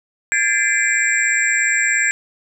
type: tone cluster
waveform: sine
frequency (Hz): 1619 / 1736 / 2066 / 2342 / 7610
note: G#6 / A6 / C7 / D7 / A#8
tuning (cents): -45 / -24 / -22 / -5 / +35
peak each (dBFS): -21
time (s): 0.32-2.11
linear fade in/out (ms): 0
effects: none